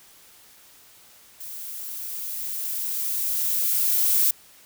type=noise with level ramp; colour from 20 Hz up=violet; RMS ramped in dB=-37 to -19 dBFS; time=1.4-4.31 s; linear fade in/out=5 ms; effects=white hiss -52 dBFS RMS until 4.65 s